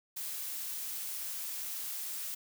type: noise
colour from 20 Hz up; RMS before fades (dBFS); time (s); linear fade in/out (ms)
blue; -39; 0.16-2.35; 10
effects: none